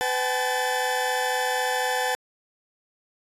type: tone cluster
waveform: 40% pulse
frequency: 504 / 768 / 852 / 1758 Hz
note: B4 / G5 / G#5 / A6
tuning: +35 / -36 / +44 / -2 cents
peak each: -28 dBFS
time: 0.01-2.15 s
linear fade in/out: 0 ms
effects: resampled to 32000 Hz